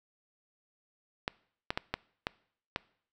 clicks, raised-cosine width 0.3 ms, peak -14 dBFS, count 6, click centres 1.279 / 1.705 / 1.775 / 1.94 / 2.269 / 2.761 s, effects noise-tail reverb RT60 0.6 s tail -23 dB re dry

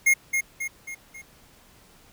square tone with echo, 2144 Hz, C7, 42 cents sharp, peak -16 dBFS, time 0.06-0.14 s, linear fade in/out 10 ms, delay 270 ms, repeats 4, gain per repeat -6 dB, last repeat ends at 1.22 s, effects pink hiss -55 dBFS RMS until 2.12 s

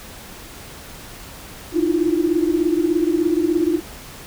sine tone cluster, 307.8 / 334.4 / 351.2 Hz, D#4 / E4 / F4, -19 / +25 / +10 cents, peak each -20 dBFS, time 1.72-3.81 s, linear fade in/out 50 ms, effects pink hiss -38 dBFS RMS until 4.26 s

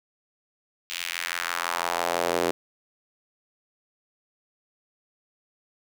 square tone with high-pass filter sweep, 43 Hz, F1, 26 cents flat, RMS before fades -28 dBFS, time 0.9-2.51 s, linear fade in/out 0 ms, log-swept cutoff 2900 to 390 Hz, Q 1.7, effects none

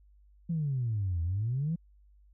sine exponential two-way sweep, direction down then up, 173.2 to 81.1 to 173.2 Hz, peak -27 dBFS, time 0.49-1.76 s, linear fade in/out 10 ms, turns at 1.22 s, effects tanh soft clip ceiling -23 dBFS + added 50 Hz sine -57 dBFS peak until 2.33 s

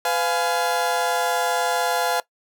30% pulse chord, F diminished, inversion second, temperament just, 502.9 / 698.5 / 838.1 Hz, Cb5 / F5 / Ab5, +31 / 0 / +16 cents, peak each -23 / -21 / -22 dBFS, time 0.05-2.2 s, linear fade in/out 2 ms, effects noise-tail reverb RT60 0.1 s tail -19 dB re dry

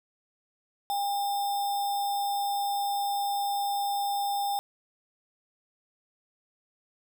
sine tone with sample-and-hold, 805 Hz, G5, 46 cents sharp, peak -26 dBFS, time 0.9-4.59 s, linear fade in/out 0 ms, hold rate 4410 Hz, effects none

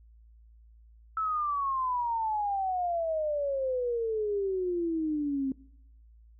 sine exponential sweep, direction down, 1318.5 to 263.2 Hz, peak -27 dBFS, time 1.17-5.52 s, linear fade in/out 2 ms, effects noise-tail reverb RT60 0.8 s tail -23 dB re dry + added 56 Hz sine -53 dBFS peak until 6.39 s

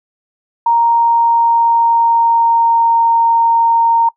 sine tone with pitch glide, 932.3 to 923.2 Hz, A#5 to A#5, 0 to -17 cents, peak -8 dBFS, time 0.66-4.09 s, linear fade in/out 5 ms, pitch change -17 cents, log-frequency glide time 0.77-3.05 s, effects noise-tail reverb RT60 0.1 s tail -22 dB re dry

